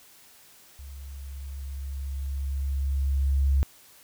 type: tone with level ramp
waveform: sine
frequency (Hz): 68.6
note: C#2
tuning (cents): -17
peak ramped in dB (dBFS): -39 to -18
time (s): 0.79-3.63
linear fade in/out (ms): 0
effects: white hiss -54 dBFS RMS until 4.03 s